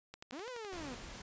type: click train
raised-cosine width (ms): 0.2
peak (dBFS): -30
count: 7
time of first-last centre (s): 0.14-0.648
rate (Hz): 11.8
type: linear two-way sweep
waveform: sawtooth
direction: up then down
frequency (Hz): 230.3 to 520 to 230.3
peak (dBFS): -39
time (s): 0.32-0.95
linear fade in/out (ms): 10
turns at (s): 0.49
type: noise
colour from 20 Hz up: pink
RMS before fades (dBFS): -48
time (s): 0.72-1.22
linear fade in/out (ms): 5
effects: resampled to 16000 Hz